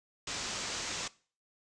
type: low-pass noise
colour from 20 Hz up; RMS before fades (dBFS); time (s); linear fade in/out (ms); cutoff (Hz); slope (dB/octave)
white; -38; 0.27-1.08; 5; 7500; 48
effects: noise-tail reverb RT60 0.4 s tail -20 dB re dry + resampled to 22050 Hz